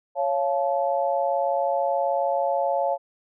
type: chord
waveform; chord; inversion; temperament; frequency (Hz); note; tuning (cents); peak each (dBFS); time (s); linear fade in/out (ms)
sine; Db augmented; none; just; 554.4 / 693 / 866.2; Db5 / F5 / A5; 0 / -14 / -27; -24 / -25 / -27; 0.15-2.98; 50
effects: none